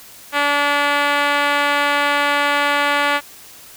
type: tone with band-pass filter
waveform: 5% pulse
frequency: 288.2 Hz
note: D4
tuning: 33 cents flat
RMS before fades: -17 dBFS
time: 0.32-3.21 s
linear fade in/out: 50 ms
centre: 1100 Hz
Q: 0.63
effects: white hiss -41 dBFS RMS until 3.76 s